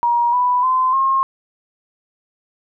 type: tone with pitch steps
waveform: sine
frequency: 950 / 989.2 / 1030 / 1072.5 Hz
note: A#5 / B5 / C6 / C6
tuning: +33 / +3 / -28 / +42 cents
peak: -13 dBFS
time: 0.03-1.23 s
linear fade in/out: 0 ms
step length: 300 ms
effects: none

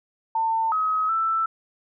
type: tone with pitch steps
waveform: sine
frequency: 898 / 1272 / 1326 Hz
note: A5 / D#6 / E6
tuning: +35 / +38 / +10 cents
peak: -20 dBFS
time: 0.35-1.46 s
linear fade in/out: 5 ms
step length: 370 ms
effects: none

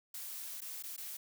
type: noise with dropouts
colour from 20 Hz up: blue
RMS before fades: -44 dBFS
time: 0.14-1.17 s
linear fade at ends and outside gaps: 5 ms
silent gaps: 0.607-0.616 / 0.826-0.836 / 0.965-0.977 s
effects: none

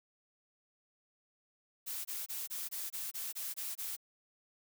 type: noise bursts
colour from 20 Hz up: blue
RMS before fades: -40 dBFS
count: 10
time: 1.86-3.967 s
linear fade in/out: 20 ms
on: 190 ms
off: 23 ms
effects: none

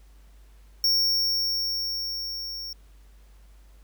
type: tone with level ramp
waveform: square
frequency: 5500 Hz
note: F8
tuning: 27 cents flat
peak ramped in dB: -19 to -34 dBFS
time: 0.84-2.73 s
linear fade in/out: 2 ms
effects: added 50 Hz sine -49 dBFS peak until 3.83 s + pink hiss -63 dBFS RMS until 3.83 s

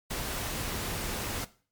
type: noise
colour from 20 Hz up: pink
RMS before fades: -34 dBFS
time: 0.1-1.45 s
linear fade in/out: 10 ms
effects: noise-tail reverb RT60 0.4 s tail -17 dB re dry + MP3 96 kbps

